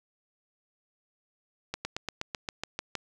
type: slowing click train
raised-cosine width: 0.2 ms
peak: -15 dBFS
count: 10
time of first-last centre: 1.74-2.953 s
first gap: 110 ms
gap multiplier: 1.05
effects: none